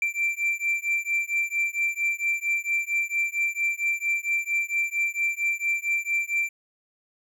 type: beating tone pair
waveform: triangle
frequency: 2349 / 2353.4 Hz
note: D7 / D7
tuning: 0 / +3 cents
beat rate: 4.4 Hz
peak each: -25 dBFS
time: 0.02-6.49 s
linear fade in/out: 2 ms
effects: none